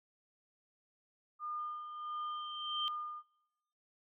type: tone with tremolo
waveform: sine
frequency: 1213 Hz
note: D#6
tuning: 44 cents flat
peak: -37 dBFS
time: 1.39-3.23 s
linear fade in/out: 50 ms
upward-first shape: sine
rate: 1.5 Hz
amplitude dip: 55%
type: tone with exponential growth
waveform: sine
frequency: 3136 Hz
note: G7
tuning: in tune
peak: -33 dBFS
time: 1.59-2.88 s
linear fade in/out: 0 ms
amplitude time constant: 280 ms
effects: noise-tail reverb RT60 0.9 s tail -24 dB re dry